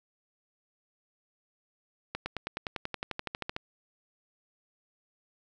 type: accelerating click train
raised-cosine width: 0.3 ms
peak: -17 dBFS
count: 17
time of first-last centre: 2.15-3.564 s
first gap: 110 ms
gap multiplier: 0.97
effects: none